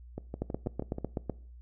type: two click trains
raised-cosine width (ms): 2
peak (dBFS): -23 / -18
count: 6 / 8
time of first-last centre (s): 0.18-0.984 / 0.42-1.297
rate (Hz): 6.22 / 7.98
effects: noise-tail reverb RT60 0.5 s tail -21 dB re dry + added 60 Hz sine -47 dBFS peak until 1.61 s